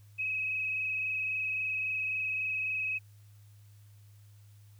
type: tone with frequency modulation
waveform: sine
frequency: 2553 Hz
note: D#7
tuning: 44 cents sharp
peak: -30 dBFS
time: 0.18-2.99 s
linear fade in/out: 20 ms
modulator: 23.7 Hz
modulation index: 1.6
effects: added 103 Hz sine -53 dBFS peak until 4.79 s + white hiss -68 dBFS RMS until 4.79 s